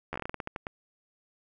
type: slowing click train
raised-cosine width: 0.5 ms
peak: -19 dBFS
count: 13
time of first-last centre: 0.13-0.668 s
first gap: 12 ms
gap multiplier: 1.22
effects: none